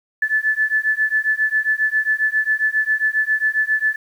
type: beating tone pair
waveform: sine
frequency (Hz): 1736 / 1743.4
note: A6 / A6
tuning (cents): -24 / -16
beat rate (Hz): 7.4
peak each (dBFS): -19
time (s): 0.22-3.96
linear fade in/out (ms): 5
effects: 8-bit